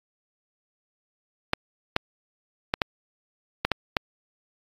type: clicks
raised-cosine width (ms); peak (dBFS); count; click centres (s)
0.3; -5; 7; 1.534 / 1.964 / 2.739 / 2.818 / 3.65 / 3.717 / 3.968
effects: AAC 32 kbps